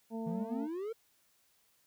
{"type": "harmonic tone", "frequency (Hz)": 225.4, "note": "A3", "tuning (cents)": 42, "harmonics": [1, 2, 3, 4], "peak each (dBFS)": [-37, -43, -47, -49], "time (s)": [0.1, 0.68], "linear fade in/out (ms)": 50}
{"type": "exponential sweep", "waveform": "triangle", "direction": "up", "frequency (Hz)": [159.6, 466.2], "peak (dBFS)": -34, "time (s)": [0.26, 0.93], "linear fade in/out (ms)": 10}
{"effects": ["white hiss -71 dBFS RMS until 1.86 s"]}